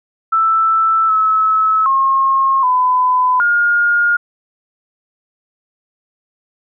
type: tone with pitch steps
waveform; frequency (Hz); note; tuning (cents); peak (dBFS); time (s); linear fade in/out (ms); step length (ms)
sine; 1323 / 1296 / 1077 / 1006 / 1421; E6 / E6 / C6 / B5 / F6; +6 / -30 / +50 / +32 / +30; -10; 0.32-4.17; 10; 770
effects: none